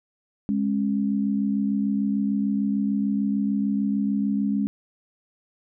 sine tone pair together, 206.2 / 272.9 Hz, G#3 / C#4, -12 / -27 cents, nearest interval perfect fourth, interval 485 cents, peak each -22 / -26 dBFS, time 0.49-4.67 s, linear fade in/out 0 ms, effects none

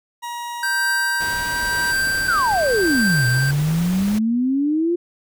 40% pulse tone with pitch glide, 952 to 960.8 Hz, A#5 to B5, +36 to -48 cents, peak -26 dBFS, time 0.22-1.93 s, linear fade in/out 20 ms, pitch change +16 cents, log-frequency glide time 1.19-1.63 s
square tone with tremolo, 1568 Hz, G6, in tune, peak -18 dBFS, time 0.63-3.51 s, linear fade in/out 2 ms, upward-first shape triangle, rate 0.92 Hz, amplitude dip 50%
pink noise, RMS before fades -32 dBFS, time 1.2-4.19 s, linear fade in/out 10 ms
sine exponential two-way sweep, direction down then up, 1584 to 120 to 353.4 Hz, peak -16 dBFS, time 2.27-4.96 s, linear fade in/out 10 ms, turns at 3.26 s
effects none

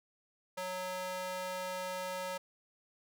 square tone with high-pass filter, 184.1 Hz, F#3, 8 cents flat, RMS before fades -39 dBFS, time 0.57-2.38 s, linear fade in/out 10 ms, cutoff 640 Hz, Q 1.5, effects none

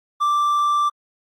triangle tone, 1174.7 Hz, D6, in tune, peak -14 dBFS, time 0.2-0.9 s, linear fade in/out 20 ms, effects Opus 32 kbps

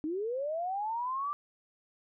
sine linear sweep, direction up, 294.2 to 1185 Hz, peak -31 dBFS, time 0.04-1.33 s, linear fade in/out 0 ms, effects none

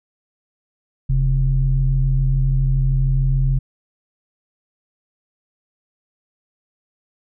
sine tone pair together, 40.31 / 133.3 Hz, E1 / C3, -38 / +33 cents, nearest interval octave + major sixth, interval 2071 cents, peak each -16 dBFS, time 1.09-3.59 s, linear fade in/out 10 ms, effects tanh soft clip ceiling -7 dBFS

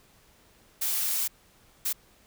blue noise bursts at uneven times, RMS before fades -28 dBFS, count 2, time 0.81-1.28 / 1.85-1.93 s, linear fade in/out 10 ms, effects pink hiss -60 dBFS RMS until 2.26 s

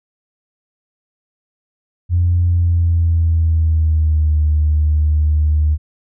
sine tone with pitch glide, 87.31 to 76.01 Hz, F2 to D#2, 0 to -40 cents, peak -10 dBFS, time 2.09-5.78 s, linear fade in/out 50 ms, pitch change -240 cents, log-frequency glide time 2.46-4.4 s, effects tanh soft clip ceiling -6 dBFS

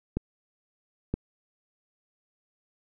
clicks, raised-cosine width 3 ms, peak -14 dBFS, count 2, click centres 0.17 / 1.14 s, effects none

